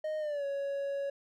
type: tone with pitch glide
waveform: triangle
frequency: 619 to 557.9 Hz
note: D#5 to C#5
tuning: -9 to +11 cents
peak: -30 dBFS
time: 0.04-1.1 s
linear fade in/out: 5 ms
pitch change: -180 cents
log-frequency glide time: 0.19-0.45 s
effects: none